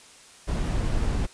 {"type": "noise", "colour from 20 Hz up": "brown", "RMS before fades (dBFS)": -25, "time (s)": [0.47, 1.27], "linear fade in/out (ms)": 20, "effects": ["white hiss -50 dBFS RMS until 1.33 s", "resampled to 22050 Hz"]}